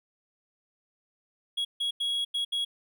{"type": "tone bursts at uneven times", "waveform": "triangle", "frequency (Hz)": 3322, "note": "G#7", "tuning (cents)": 0, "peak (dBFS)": -25, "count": 5, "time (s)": [[1.57, 1.65], [1.8, 1.91], [2, 2.25], [2.34, 2.45], [2.52, 2.65]], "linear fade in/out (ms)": 10, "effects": []}